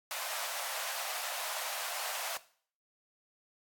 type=high-pass noise; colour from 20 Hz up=pink; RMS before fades=-38 dBFS; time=0.11-2.37 s; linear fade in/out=0 ms; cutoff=590 Hz; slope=48 dB/octave; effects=noise-tail reverb RT60 0.5 s tail -17 dB re dry + AAC 64 kbps